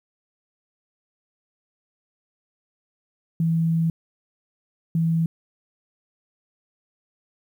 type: tone bursts at uneven times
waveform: sine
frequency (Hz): 164.2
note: E3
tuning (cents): -6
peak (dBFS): -18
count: 2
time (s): 3.4-3.9 / 4.95-5.26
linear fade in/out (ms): 2
effects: 9-bit